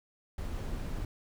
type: noise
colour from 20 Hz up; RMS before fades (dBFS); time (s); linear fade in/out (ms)
brown; -36; 0.38-1.05; 2
effects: none